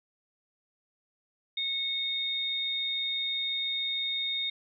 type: tone pair together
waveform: sine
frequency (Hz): 2196 / 3687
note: C#7 / A#7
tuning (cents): -17 / -20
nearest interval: major sixth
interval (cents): 897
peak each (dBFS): -37 / -29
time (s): 1.57-4.5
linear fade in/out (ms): 5
effects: none